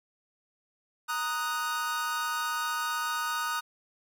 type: chord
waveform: 45% pulse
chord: D# minor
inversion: second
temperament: equal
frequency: 932.3 / 1244.5 / 1480 Hz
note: A#5 / D#6 / F#6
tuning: 0 / 0 / 0 cents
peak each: -36 / -32 / -34 dBFS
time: 1.08-3.61 s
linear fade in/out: 20 ms
effects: none